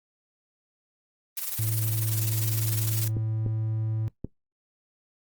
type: noise with tremolo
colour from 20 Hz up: blue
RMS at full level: -29 dBFS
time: 1.37-3.08 s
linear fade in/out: 5 ms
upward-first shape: square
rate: 20 Hz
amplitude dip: 60%
type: tone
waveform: triangle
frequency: 110 Hz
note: A2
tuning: in tune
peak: -24 dBFS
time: 1.59-4.08 s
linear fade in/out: 0 ms
type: clicks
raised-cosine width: 3 ms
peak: -19 dBFS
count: 3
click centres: 3.168 / 3.463 / 4.246 s
effects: noise-tail reverb RT60 0.1 s tail -17 dB re dry + Opus 24 kbps